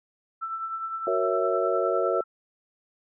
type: tone with tremolo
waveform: sine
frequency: 1330 Hz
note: E6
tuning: 15 cents sharp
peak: -27 dBFS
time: 0.41-2.24 s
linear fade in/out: 20 ms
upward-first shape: triangle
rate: 9.8 Hz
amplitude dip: 55%
type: chord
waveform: sine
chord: F# dominant seventh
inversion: none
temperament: equal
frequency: 370 / 466.2 / 554.4 / 659.3 Hz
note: F#4 / A#4 / C#5 / E5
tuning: 0 / 0 / 0 / 0 cents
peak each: -28 dBFS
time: 1.07-2.21 s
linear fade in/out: 2 ms
effects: none